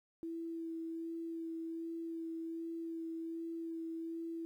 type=tone with vibrato; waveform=sine; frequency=329.6 Hz; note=E4; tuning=in tune; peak=-39 dBFS; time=0.23-4.45 s; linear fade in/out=0 ms; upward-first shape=sine; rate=1.3 Hz; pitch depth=11 cents each way; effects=12-bit